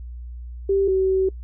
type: tone pair in turn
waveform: sine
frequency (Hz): 392 / 380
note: G4 / F#4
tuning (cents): 0 / +46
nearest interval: minor second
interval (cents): 54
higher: first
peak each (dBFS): -16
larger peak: neither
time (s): 0.69-0.88 / 0.88-1.29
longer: second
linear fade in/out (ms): 5
effects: noise-tail reverb RT60 0.1 s tail -22 dB re dry + added 60 Hz sine -32 dBFS peak until 1.43 s